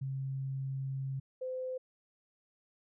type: tone pair in turn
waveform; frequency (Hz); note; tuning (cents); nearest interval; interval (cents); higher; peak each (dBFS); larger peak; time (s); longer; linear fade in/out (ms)
sine; 134.6 / 513.3; C3 / C5; +49 / -33; octave + major seventh; 2318; second; -34 / -35; first; 0.01-1.2 / 1.41-1.78; first; 10
effects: none